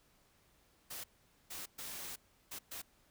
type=noise bursts at uneven times; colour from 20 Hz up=white; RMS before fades=-45 dBFS; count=5; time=0.9-1.04 / 1.5-1.66 / 1.78-2.16 / 2.51-2.59 / 2.71-2.82 s; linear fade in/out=10 ms; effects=pink hiss -70 dBFS RMS until 3.1 s